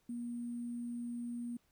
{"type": "tone with sample-and-hold", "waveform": "sine", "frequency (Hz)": 238.7, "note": "A#3", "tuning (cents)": 41, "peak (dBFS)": -38, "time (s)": [0.09, 1.57], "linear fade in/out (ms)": 5, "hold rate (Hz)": 8820, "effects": ["pink hiss -75 dBFS RMS until 1.71 s"]}